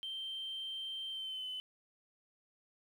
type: tone with pitch glide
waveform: sine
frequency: 3136 to 3027 Hz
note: G7 to F#7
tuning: 0 to +39 cents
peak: -38 dBFS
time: 0.03-1.6 s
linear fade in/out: 0 ms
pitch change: -61 cents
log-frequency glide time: 1.1-1.47 s
effects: tanh soft clip ceiling -34 dBFS + 11-bit